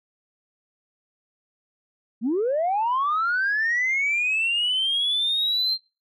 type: linear sweep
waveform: sine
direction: up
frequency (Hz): 203.2 to 4186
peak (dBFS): -19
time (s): 2.21-5.78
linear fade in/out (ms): 50
effects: noise-tail reverb RT60 0.3 s tail -24 dB re dry + tanh soft clip ceiling -17 dBFS